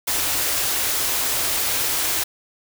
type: band-stop noise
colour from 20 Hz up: white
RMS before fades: -22 dBFS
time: 0.07-2.24 s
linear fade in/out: 10 ms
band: 150 to 250 Hz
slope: 96 dB/octave
effects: none